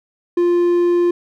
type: tone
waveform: triangle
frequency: 349.2 Hz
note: F4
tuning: in tune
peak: -10 dBFS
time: 0.37-1.11 s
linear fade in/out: 5 ms
effects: none